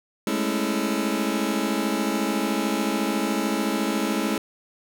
sawtooth chord, A major seventh, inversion third, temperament just, 206.2 / 220 / 275 / 330 Hz, G#3 / A3 / C#4 / E4, -12 / 0 / -14 / +2 cents, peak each -24 dBFS, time 0.27-4.38 s, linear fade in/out 2 ms, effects none

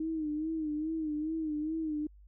sine tone with vibrato, 311.1 Hz, D#4, in tune, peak -31 dBFS, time 0-2.07 s, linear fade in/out 5 ms, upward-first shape sine, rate 2.4 Hz, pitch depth 71 cents each way, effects added 50 Hz sine -53 dBFS peak until 2.27 s

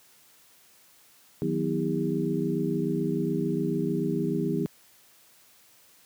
sine tone cluster, 157.1 / 184 / 246.8 / 322.6 / 402.5 Hz, D#3 / F#3 / B3 / E4 / G4, +17 / -9 / -1 / -37 / +46 cents, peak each -31 dBFS, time 1.42-4.66 s, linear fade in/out 0 ms, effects white hiss -58 dBFS RMS until 6.05 s + high-pass 80 Hz 12 dB/octave

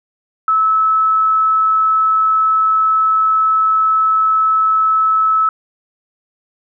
sine tone, 1301 Hz, E6, 23 cents flat, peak -10 dBFS, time 0.48-5.49 s, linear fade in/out 2 ms, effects none

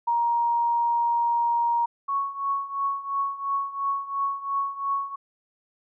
sine tone, 941 Hz, A#5, 16 cents sharp, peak -20 dBFS, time 0.07-1.86 s, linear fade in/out 10 ms
sine tone with tremolo, 1108.7 Hz, C#6, in tune, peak -21 dBFS, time 2.08-5.16 s, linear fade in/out 10 ms, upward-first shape triangle, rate 2.9 Hz, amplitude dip 85%
effects none

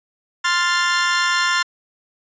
sawtooth chord, F major, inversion second, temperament equal, 1046.5 / 1396.9 / 1760 Hz, C6 / F6 / A6, 0 / 0 / 0 cents, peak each -17 dBFS, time 0.44-1.63 s, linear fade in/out 10 ms, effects resampled to 16000 Hz

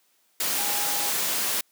sine tone in noise, 820 Hz, G#5, 22 cents flat, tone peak -34 dBFS, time 0.58-1.1 s, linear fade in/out 5 ms, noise white, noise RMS -26 dBFS, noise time 0.4-1.61 s, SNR -11 dB, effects white hiss -66 dBFS RMS until 1.71 s + high-pass 200 Hz 12 dB/octave

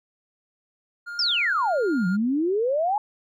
triangle tone, 1412 Hz, F6, 19 cents sharp, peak -30 dBFS, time 1.06-2.17 s, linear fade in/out 20 ms
sine exponential two-way sweep, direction down then up, 5588 to 174.61 to 863 Hz, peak -20 dBFS, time 1.19-2.98 s, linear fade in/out 2 ms, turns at 2.07 s
effects none

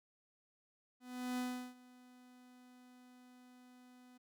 45% pulse tone with ADSR envelope, 250 Hz, B3, 21 cents sharp, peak -36 dBFS, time 1-4.18 s, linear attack 380 ms, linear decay 360 ms, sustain -23 dB, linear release 11 ms, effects none

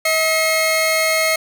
sawtooth tone pair together, 639.5 / 2151 Hz, D#5 / C7, +47 / +47 cents, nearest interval octave + major sixth, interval 2100 cents, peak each -14 dBFS, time 0.05-1.36 s, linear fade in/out 5 ms, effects none

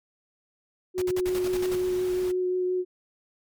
sine tone with vibrato, 365.3 Hz, F#4, 22 cents flat, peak -23 dBFS, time 0.94-2.85 s, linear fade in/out 50 ms, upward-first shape triangle, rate 5.7 Hz, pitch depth 12 cents each way
pink noise bursts, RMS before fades -36 dBFS, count 9, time 0.98-1.753 s, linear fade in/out 0 ms, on 37 ms, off 55 ms
pink noise, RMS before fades -42 dBFS, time 1.27-2.32 s, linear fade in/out 10 ms
effects MP3 96 kbps

